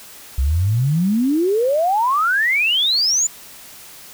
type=exponential sweep; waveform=sine; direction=up; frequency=62.3 to 7170 Hz; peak=-14 dBFS; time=0.38-3.27 s; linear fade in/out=5 ms; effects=white hiss -40 dBFS RMS until 4.13 s